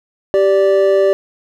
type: tone pair together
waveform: triangle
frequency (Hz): 390.3 / 584.8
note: G4 / D5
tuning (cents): -8 / -7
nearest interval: perfect fifth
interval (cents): 701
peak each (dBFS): -10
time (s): 0.34-1.13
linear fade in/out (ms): 0
effects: none